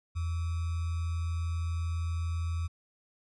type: tone with sample-and-hold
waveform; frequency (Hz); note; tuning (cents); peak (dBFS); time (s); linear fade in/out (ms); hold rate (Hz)
sine; 83.7; E2; +27; -29; 0.15-2.68; 20; 1225
effects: resampled to 22050 Hz